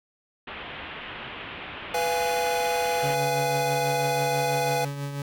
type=low-pass noise; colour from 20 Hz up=white; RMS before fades=-38 dBFS; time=0.47-3.15 s; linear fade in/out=5 ms; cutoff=3200 Hz; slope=48 dB/octave
type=chord; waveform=square; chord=F diminished; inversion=second; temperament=equal with one note detuned; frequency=493.9 / 687.3 / 830.6 Hz; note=Cb5 / F5 / Ab5; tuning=0 / -28 / 0 cents; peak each=-28 / -30 / -28 dBFS; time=1.94-4.85 s; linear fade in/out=5 ms
type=tone with tremolo; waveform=40% pulse; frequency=141.4 Hz; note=C#3; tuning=35 cents sharp; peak=-27 dBFS; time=3.03-5.22 s; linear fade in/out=2 ms; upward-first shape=triangle; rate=6.1 Hz; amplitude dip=50%
effects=none